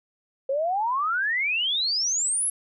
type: exponential sweep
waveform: sine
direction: up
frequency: 523.3 to 11230 Hz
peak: -22 dBFS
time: 0.49-2.5 s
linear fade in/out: 5 ms
effects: none